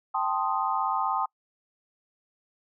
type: chord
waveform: sine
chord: A half-diminished seventh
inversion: third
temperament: equal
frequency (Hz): 784 / 880 / 1046.5 / 1244.5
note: G5 / A5 / C6 / Eb6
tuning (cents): 0 / 0 / 0 / 0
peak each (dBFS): -30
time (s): 0.14-1.26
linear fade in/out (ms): 10
effects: noise-tail reverb RT60 0.1 s tail -26 dB re dry